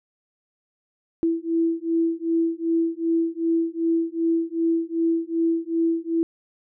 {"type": "beating tone pair", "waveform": "sine", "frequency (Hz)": [329.6, 332.2], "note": ["E4", "E4"], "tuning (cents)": [0, 13], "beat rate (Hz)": 2.6, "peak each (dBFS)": -23, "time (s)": [1.23, 6.23], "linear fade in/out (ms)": 0, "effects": []}